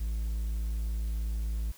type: tone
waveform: triangle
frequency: 55 Hz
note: A1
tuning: in tune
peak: -27 dBFS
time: 0-1.72 s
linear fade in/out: 10 ms
effects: white hiss -55 dBFS RMS until 1.77 s